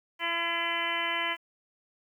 harmonic tone, 338 Hz, E4, 43 cents sharp, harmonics 1 / 2 / 3 / 4 / 5 / 6 / 7 / 8 / 9, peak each -43 / -39 / -34 / -41 / -36 / -33 / -36 / -41 / -35 dBFS, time 0.19-1.37 s, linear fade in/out 50 ms, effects 10-bit

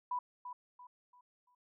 sine tone with echo, 987.8 Hz, B5, in tune, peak -33 dBFS, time 0.11-0.19 s, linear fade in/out 5 ms, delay 340 ms, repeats 4, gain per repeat -9 dB, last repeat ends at 1.55 s, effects none

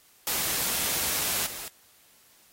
white noise with level steps, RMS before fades -28 / -38 dBFS, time 0.27-1.68 s, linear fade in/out 0 ms, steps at 1.46 s, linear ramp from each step 5 ms, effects white hiss -59 dBFS RMS until 2.52 s + AAC 48 kbps

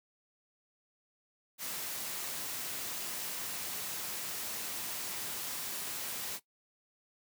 white noise, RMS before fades -39 dBFS, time 1.58-6.4 s, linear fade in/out 50 ms, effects noise-tail reverb RT60 0.1 s tail -17 dB re dry + high-pass 100 Hz 12 dB/octave

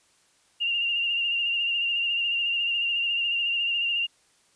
sine tone with vibrato, 2794 Hz, F7, in tune, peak -23 dBFS, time 0.6-4.07 s, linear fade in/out 20 ms, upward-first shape sine, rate 14 Hz, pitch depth 35 cents each way, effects white hiss -63 dBFS RMS until 4.55 s + resampled to 22050 Hz

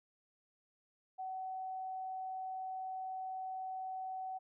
sine tone, 754 Hz, F#5, 32 cents sharp, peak -39 dBFS, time 1.18-4.39 s, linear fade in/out 20 ms, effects none

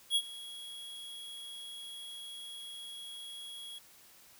square tone with ADSR envelope, 3322 Hz, G#7, in tune, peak -25 dBFS, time 0.1-3.79 s, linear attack 58 ms, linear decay 56 ms, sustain -19 dB, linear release 12 ms, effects white hiss -59 dBFS RMS until 4.39 s

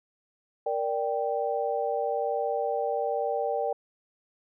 sine chord, G minor, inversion first, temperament equal, 466.2 / 587.3 / 784 Hz, Bb4 / D5 / G5, 0 / 0 / 0 cents, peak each -30 dBFS, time 0.66-3.73 s, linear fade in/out 5 ms, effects none

